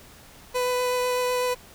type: tone with vibrato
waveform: 30% pulse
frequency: 498.3 Hz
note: B4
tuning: 15 cents sharp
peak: -20 dBFS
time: 0.54-1.55 s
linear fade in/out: 20 ms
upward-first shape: triangle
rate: 8 Hz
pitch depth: 11 cents each way
effects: pink hiss -49 dBFS RMS until 1.74 s